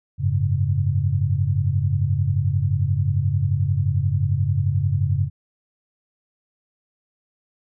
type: chord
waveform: sine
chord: F# suspended second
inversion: none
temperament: equal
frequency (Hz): 92.5 / 103.83 / 138.59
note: F#2 / G#2 / C#3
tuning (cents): 0 / 0 / 0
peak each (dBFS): -22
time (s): 0.18-5.3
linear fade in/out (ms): 50
effects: none